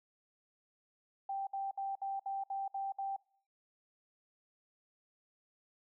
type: tone bursts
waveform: sine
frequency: 784 Hz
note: G5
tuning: in tune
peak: -35 dBFS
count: 8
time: 1.29-3.164 s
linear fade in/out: 5 ms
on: 180 ms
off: 62 ms
effects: noise-tail reverb RT60 0.6 s tail -25 dB re dry